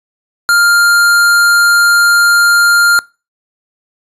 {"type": "tone", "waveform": "square", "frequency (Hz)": 1400, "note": "F6", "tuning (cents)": 4, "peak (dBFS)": -7, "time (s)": [0.49, 2.99], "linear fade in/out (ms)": 0, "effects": ["noise-tail reverb RT60 0.3 s tail -23 dB re dry", "resampled to 32000 Hz"]}